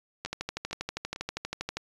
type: two click trains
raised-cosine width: 0.2 ms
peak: -22 / -15 dBFS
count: 3 / 20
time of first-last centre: 0.26-1.161 / 0.25-1.77 s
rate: 2.22 / 12.5 Hz
effects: resampled to 24000 Hz

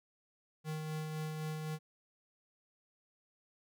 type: tone with tremolo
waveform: square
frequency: 155.56 Hz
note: D#3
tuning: in tune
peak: -37 dBFS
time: 0.64-1.79 s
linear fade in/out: 50 ms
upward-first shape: sine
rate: 3.9 Hz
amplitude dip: 30%
effects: none

